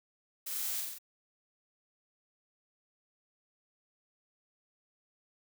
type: noise with echo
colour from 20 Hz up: blue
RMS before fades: -39 dBFS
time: 0.46-0.81 s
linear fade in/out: 10 ms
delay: 44 ms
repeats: 4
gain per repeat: -2 dB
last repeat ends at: 0.986 s
effects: none